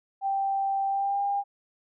sine tone with pitch glide, 784 to 802.8 Hz, G5 to G5, 0 to +41 cents, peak -24 dBFS, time 0.21-1.44 s, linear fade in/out 50 ms, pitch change +41 cents, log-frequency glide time 0.88-1.22 s, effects none

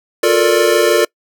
square chord, Bb major seventh, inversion second, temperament equal with one note detuned, 354.9 / 440 / 466.2 / 587.3 Hz, F4 / A4 / Bb4 / D5, +28 / 0 / 0 / 0 cents, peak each -16 dBFS, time 0.23-1.05 s, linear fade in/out 5 ms, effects noise-tail reverb RT60 0.1 s tail -26 dB re dry

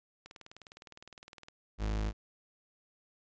click train, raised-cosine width 0.2 ms, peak -32 dBFS, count 25, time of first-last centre 0.26-1.484 s, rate 19.6 Hz
40% pulse tone, 52.8 Hz, G#1, 29 cents sharp, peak -30 dBFS, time 1.78-2.13 s, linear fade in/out 50 ms
effects resampled to 16000 Hz

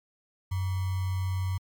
sine tone with sample-and-hold, 93.4 Hz, F#2, 17 cents sharp, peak -26 dBFS, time 0.51-1.58 s, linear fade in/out 10 ms, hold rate 1050 Hz, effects MP3 96 kbps

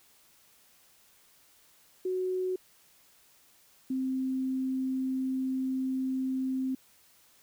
sine tone pair in turn, 370 / 261.6 Hz, F#4 / C4, 0 / 0 cents, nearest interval tritone, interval 600 cents, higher first, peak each -28 dBFS, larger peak neither, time 2.05-2.56 / 3.9-6.75 s, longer second, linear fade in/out 5 ms, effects white hiss -62 dBFS RMS until 7.42 s

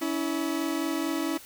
40% pulse tone pair together, 281.2 / 325.6 Hz, C#4 / E4, +25 / -21 cents, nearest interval minor third, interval 254 cents, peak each -30 / -28 dBFS, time 0.01-1.38 s, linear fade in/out 10 ms, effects white hiss -48 dBFS RMS until 1.45 s

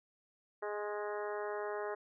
harmonic tone with a mistuned harmonic, 207.9 Hz, G#3, 2 cents sharp, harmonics 2 / 3 / 4 / 5 / 6 / 7 / 8 / 9, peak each -39 / -43 / -45 / -47 / -49 / -50 / -51 / -52 dBFS, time 0.62-1.95 s, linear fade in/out 10 ms, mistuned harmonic 5, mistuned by +15 cents, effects none

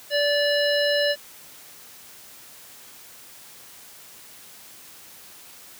harmonic tone, 581 Hz, D5, 19 cents flat, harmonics 1 / 3 / 5 / 7 / 9, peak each -21 / -26 / -28 / -29 / -31 dBFS, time 0.1-1.16 s, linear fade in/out 50 ms, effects white hiss -46 dBFS RMS until 5.79 s + high-pass 80 Hz 12 dB/octave

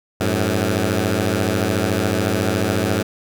10% pulse beating tone pair, 93.2 / 107.2 Hz, F#2 / A2, +13 / -45 cents, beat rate 14 Hz, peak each -12 dBFS, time 0.2-3.03 s, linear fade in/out 10 ms, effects none

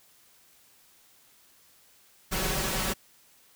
pink noise with comb filter, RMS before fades -29 dBFS, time 2.31-2.94 s, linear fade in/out 20 ms, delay 5.3 ms, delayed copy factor +0.7, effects white hiss -60 dBFS RMS until 3.55 s

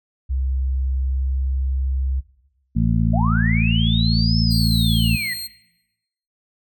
sine tone with pitch glide, 65.7 to 66.16 Hz, C2 to C2, +8 to +20 cents, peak -19 dBFS, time 0.29-2.21 s, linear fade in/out 20 ms, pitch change +12 cents, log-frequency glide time 1.01-1.36 s
harmonic tone, 56.3 Hz, A1, 40 cents sharp, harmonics 1 / 2 / 3 / 4, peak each -21 / -21 / -21 / -21 dBFS, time 2.75-5.17 s, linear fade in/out 20 ms
sine linear two-way sweep, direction up then down, 594 to 5300 to 1884 Hz, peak -23 dBFS, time 3.13-5.34 s, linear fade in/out 10 ms, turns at 4.39 s
sawtooth tone, 4214 Hz, C8, 12 cents sharp, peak -24 dBFS, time 4.5-5.48 s, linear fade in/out 20 ms
effects noise-tail reverb RT60 0.9 s tail -17 dB re dry

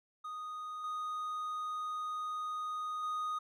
triangle tone with level steps, 1241 Hz, D#6, 5 cents flat, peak -38 / -34 / -32 dBFS, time 0.24-3.39 s, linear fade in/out 10 ms, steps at 0.84 / 3.03 s, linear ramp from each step 2 ms, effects none

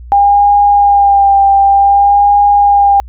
sine tone with vibrato, 803 Hz, G5, 41 cents sharp, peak -4 dBFS, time 0.12-3 s, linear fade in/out 0 ms, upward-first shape sine, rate 0.54 Hz, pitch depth 26 cents each way, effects added 60 Hz sine -27 dBFS peak until 3.08 s

